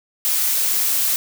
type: noise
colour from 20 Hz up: blue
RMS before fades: -19 dBFS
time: 0.25-1.16 s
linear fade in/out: 0 ms
effects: none